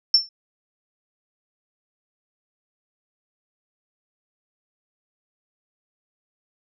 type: tone with exponential decay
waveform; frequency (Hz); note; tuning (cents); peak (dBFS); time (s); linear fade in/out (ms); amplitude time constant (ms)
sine; 5390; E8; +38; -8; 0.14-0.29; 2; 32
effects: none